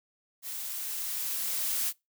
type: noise with level ramp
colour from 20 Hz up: blue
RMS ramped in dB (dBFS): -38 to -29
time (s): 0.42-1.93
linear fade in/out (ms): 50
effects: noise-tail reverb RT60 0.2 s tail -23 dB re dry